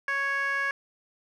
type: tone with band-pass filter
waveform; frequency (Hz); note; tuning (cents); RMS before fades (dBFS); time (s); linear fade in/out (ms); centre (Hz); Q
15% pulse; 554.4; C#5; 0; -28; 0.08-0.71; 2; 1700; 2.7
effects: none